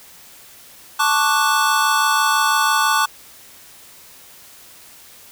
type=chord; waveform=square; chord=D major seventh; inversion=second; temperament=equal; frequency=880 / 1108.7 / 1174.7 / 1480 Hz; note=A5 / C#6 / D6 / F#6; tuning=0 / 0 / 0 / 0 cents; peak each=-21 dBFS; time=0.99-3.06 s; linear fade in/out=10 ms; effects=white hiss -44 dBFS RMS until 5.31 s

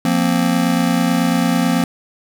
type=chord; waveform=square; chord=F suspended fourth; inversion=none; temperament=just; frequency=174.61 / 232.8 / 261.9 Hz; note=F3 / Bb3 / C4; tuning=0 / -2 / +2 cents; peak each=-19 dBFS; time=0.05-1.84 s; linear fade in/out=2 ms; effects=none

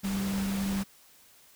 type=tone in noise; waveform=sine; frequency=196 Hz; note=G3; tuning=in tune; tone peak=-28 dBFS; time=0.03-0.84 s; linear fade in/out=20 ms; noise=pink; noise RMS=-38 dBFS; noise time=0.03-0.84 s; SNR=+7 dB; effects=white hiss -58 dBFS RMS until 1.55 s

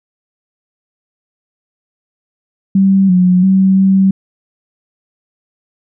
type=tone with pitch steps; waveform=sine; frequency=193.6 / 181.4 / 190.9 / 192.3 Hz; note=G3 / F#3 / G3 / G3; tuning=-21 / -34 / -46 / -33 cents; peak=-6 dBFS; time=2.75-4.11 s; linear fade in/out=5 ms; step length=340 ms; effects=none

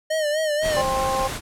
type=tone with vibrato; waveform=square; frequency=612 Hz; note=D#5; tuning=29 cents flat; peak=-21 dBFS; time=0.1-0.82 s; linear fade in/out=10 ms; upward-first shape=sine; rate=4 Hz; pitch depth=71 cents each way
type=noise; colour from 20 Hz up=pink; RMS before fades=-29 dBFS; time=0.61-1.41 s; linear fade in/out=50 ms
type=harmonic tone; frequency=264.6 Hz; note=C4; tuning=20 cents sharp; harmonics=2 / 3 / 4; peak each=-25 / -25 / -25 dBFS; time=0.76-1.28 s; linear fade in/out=10 ms
effects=low-pass 11000 Hz 12 dB/octave

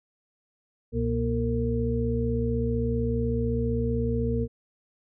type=tone cluster; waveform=sine; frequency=66.6 / 122.4 / 237 / 458.1 Hz; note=C2 / B2 / A#3 / A#4; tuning=+31 / -15 / +29 / -30 cents; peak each=-29 dBFS; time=0.92-4.48 s; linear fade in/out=50 ms; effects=none

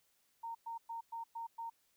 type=tone bursts; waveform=sine; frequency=920 Hz; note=A#5; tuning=23 cents flat; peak=-40 dBFS; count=6; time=0.43-1.7 s; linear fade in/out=10 ms; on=120 ms; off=110 ms; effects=white hiss -75 dBFS RMS until 1.96 s

